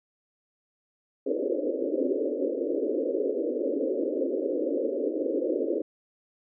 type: band-pass noise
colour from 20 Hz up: white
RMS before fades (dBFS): -28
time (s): 1.26-5.82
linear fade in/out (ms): 5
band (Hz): 260 to 560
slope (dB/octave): 96
effects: none